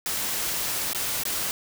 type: noise with dropouts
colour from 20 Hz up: white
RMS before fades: -28 dBFS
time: 0.06-1.51 s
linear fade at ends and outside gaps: 0 ms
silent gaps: 0.932-0.948 / 1.235-1.253 s
effects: none